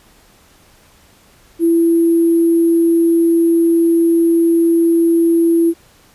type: tone with sample-and-hold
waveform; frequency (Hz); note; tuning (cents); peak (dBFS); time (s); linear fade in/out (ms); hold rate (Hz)
sine; 334.4; E4; +25; -9; 1.59-5.74; 50; 11025
effects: pink hiss -49 dBFS RMS until 6.14 s + resampled to 32000 Hz